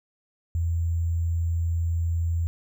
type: tone with sample-and-hold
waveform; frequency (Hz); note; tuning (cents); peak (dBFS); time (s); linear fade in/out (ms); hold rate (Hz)
sine; 83.8; E2; +29; -22; 0.55-2.47; 0; 7350
effects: none